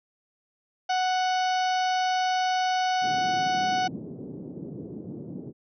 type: harmonic tone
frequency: 740 Hz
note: F#5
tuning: in tune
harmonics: 1 / 2 / 3 / 4 / 5 / 6 / 7 / 8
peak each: -23 / -33 / -38 / -36 / -42 / -40 / -42 / -42 dBFS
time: 0.89-3.88 s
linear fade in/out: 10 ms
type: band-pass noise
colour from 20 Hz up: pink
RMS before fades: -38 dBFS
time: 3.01-5.53 s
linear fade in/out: 50 ms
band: 140 to 400 Hz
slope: 24 dB/octave
effects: none